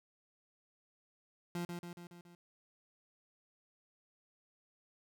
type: tone with echo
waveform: 30% pulse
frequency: 173.7 Hz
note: F3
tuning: 9 cents flat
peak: -34 dBFS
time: 1.55-1.65 s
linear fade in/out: 2 ms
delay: 140 ms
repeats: 5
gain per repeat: -4 dB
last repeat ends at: 2.35 s
effects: none